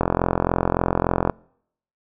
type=click train; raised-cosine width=1 ms; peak=-4 dBFS; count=57; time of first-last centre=0.01-1.297 s; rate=43.5 Hz; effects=noise-tail reverb RT60 0.7 s tail -26 dB re dry